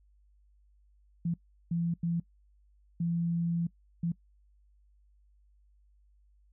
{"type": "tone bursts at uneven times", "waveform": "sine", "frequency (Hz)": 169.5, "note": "E3", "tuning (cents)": 49, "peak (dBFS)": -27, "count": 5, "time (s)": [[1.25, 1.34], [1.71, 1.94], [2.03, 2.2], [3, 3.67], [4.03, 4.12]], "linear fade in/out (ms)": 5, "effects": ["noise-tail reverb RT60 0.1 s tail -21 dB re dry", "added 50 Hz sine -61 dBFS peak until 6.52 s"]}